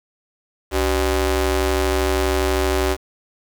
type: ring-modulated tone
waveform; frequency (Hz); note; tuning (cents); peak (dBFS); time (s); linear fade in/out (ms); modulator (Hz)
sawtooth; 221.5; A3; +12; -10; 0.71-2.97; 50; 157
effects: 7-bit